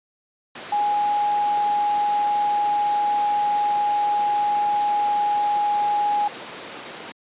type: tone in noise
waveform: sine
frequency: 828 Hz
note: G#5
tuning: 5 cents flat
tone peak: -18 dBFS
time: 0.72-6.28 s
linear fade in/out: 5 ms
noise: pink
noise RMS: -34 dBFS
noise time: 0.55-7.12 s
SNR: +13 dB
effects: high-pass 300 Hz 12 dB/octave + resampled to 8000 Hz